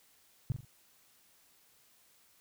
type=tone with echo; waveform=sine; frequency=127 Hz; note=B2; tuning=49 cents sharp; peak=-27 dBFS; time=0.5-0.52 s; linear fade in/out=0 ms; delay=43 ms; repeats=3; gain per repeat=-8 dB; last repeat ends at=0.649 s; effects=white hiss -66 dBFS RMS until 2.4 s